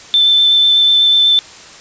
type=tone with vibrato; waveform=sine; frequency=3536 Hz; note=A7; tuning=8 cents sharp; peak=-7 dBFS; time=0.14-1.39 s; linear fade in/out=0 ms; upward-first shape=sine; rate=8.1 Hz; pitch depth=9 cents each way; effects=white hiss -36 dBFS RMS until 1.8 s + resampled to 16000 Hz